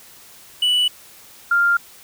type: tone pair in turn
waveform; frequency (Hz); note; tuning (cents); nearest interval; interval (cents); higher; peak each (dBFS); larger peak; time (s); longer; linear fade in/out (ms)
triangle / sine; 2960 / 1396.9; F#7 / F6; 0 / 0; octave + minor second; 1300; first; -13; neither; 0.62-0.88 / 1.51-1.77; neither; 5
effects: white hiss -45 dBFS RMS until 2.03 s